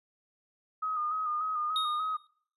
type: tone with vibrato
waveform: sine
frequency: 1243 Hz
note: D#6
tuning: 2 cents flat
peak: -29 dBFS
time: 0.82-2.17 s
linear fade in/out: 10 ms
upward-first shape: square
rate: 3.4 Hz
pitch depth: 35 cents each way
type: tone with exponential decay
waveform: triangle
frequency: 3729 Hz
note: A#7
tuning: in tune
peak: -25 dBFS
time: 1.76-2.27 s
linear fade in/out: 1 ms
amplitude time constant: 110 ms
effects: noise-tail reverb RT60 0.5 s tail -20 dB re dry + resampled to 32000 Hz